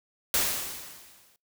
white noise with exponential decay, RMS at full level -23 dBFS, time 0.34-1.36 s, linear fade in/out 1 ms, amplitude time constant 220 ms, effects noise-tail reverb RT60 0.2 s tail -24 dB re dry

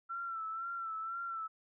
sine tone with vibrato, 1343 Hz, E6, 32 cents sharp, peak -37 dBFS, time 0.09-1.48 s, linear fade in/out 20 ms, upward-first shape sine, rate 2 Hz, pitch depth 48 cents each way, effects none

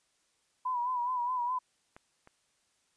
sine tone with vibrato, 987.8 Hz, B5, in tune, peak -29 dBFS, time 0.65-1.59 s, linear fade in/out 10 ms, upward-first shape sine, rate 4.8 Hz, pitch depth 61 cents each way
clicks, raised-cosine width 0.5 ms, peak -34 / -38 dBFS, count 2, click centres 1.965 / 2.274 s
effects white hiss -73 dBFS RMS until 2.96 s + resampled to 22050 Hz

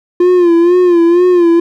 triangle tone with vibrato, 349.2 Hz, F4, in tune, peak -3 dBFS, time 0.2-1.6 s, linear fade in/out 5 ms, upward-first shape sine, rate 2.1 Hz, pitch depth 69 cents each way, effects none

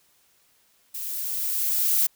violet noise with level ramp, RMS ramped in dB -33 to -20 dBFS, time 0.94-2.07 s, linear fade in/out 10 ms, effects white hiss -63 dBFS RMS until 2.15 s

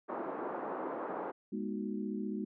pink band-pass noise, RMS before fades -39 dBFS, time 0.08-1.32 s, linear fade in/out 20 ms, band 280 to 1200 Hz, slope 24 dB/octave
sine chord, G# minor seventh, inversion none, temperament equal with one note detuned, 207.7 / 242.6 / 311.1 / 370 Hz, G#3 / B3 / D#4 / F#4, 0 / -31 / 0 / 0 cents, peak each -37 / -41 / -42 / -43 dBFS, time 1.52-2.45 s, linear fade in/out 10 ms
effects none

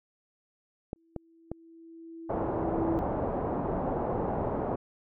clicks, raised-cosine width 2 ms, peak -20 dBFS, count 3, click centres 0.931 / 1.163 / 1.516 s
sine tone with exponential growth, 329.6 Hz, E4, in tune, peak -25 dBFS, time 0.96-2.99 s, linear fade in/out 0 ms, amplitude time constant 440 ms
white low-pass noise, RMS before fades -31 dBFS, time 2.29-4.76 s, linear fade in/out 10 ms, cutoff 810 Hz, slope 24 dB/octave
effects none

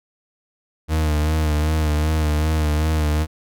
40% pulse tone with vibrato, 77 Hz, D#2, 17 cents flat, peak -16 dBFS, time 0.88-3.27 s, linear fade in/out 50 ms, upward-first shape sine, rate 2.6 Hz, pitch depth 41 cents each way, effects none

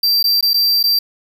square tone with dropouts, 4699 Hz, D8, in tune, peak -12 dBFS, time 0.03-0.99 s, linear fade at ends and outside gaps 5 ms, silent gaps 0.229-0.24 / 0.41-0.426 / 0.534-0.541 / 0.83-0.838 s, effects 7-bit

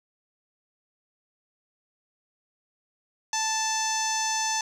sawtooth tone with low-pass filter, 880 Hz, A5, in tune, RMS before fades -27 dBFS, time 3.33-4.61 s, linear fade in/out 2 ms, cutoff 6200 Hz, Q 6.7, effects 9-bit

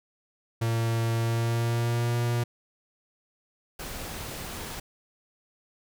45% pulse tone with pitch glide, 114.7 to 119.23 Hz, A#2 to A#2, -28 to +39 cents, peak -24 dBFS, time 0.61-2.44 s, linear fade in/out 10 ms, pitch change +67 cents, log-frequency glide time 1.14-2.16 s
pink noise, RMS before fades -37 dBFS, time 3.79-4.8 s, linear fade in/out 5 ms
effects none

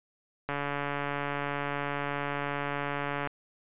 click train, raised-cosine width 0.5 ms, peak -17 dBFS, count 399, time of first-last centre 0.49-3.273 s, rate 143 Hz, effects resampled to 8000 Hz

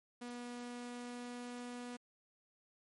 sawtooth tone with pitch glide, 242.6 to 244.1 Hz, B3 to B3, -31 to -20 cents, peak -40 dBFS, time 0.21-1.97 s, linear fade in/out 10 ms, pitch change +11 cents, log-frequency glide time 0.52-1.63 s, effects MP3 48 kbps

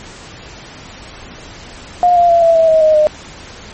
sine tone with pitch steps, 711 / 695.6 / 680.5 / 665.7 / 651.2 / 637.1 / 623.3 / 609.7 Hz, F5 / F5 / F5 / E5 / E5 / D#5 / D#5 / D#5, +31 / -7 / -45 / +17 / -21 / +41 / +3 / -35 cents, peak -6 dBFS, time 2.03-3.07 s, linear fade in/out 0 ms, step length 130 ms, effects pink hiss -34 dBFS RMS until 3.73 s + MP3 32 kbps

